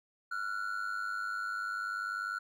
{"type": "ring-modulated tone", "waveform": "triangle", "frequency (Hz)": 1416, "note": "F6", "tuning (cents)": 23, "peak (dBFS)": -29, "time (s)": [0.31, 2.39], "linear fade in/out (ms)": 10, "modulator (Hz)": 50.1, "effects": []}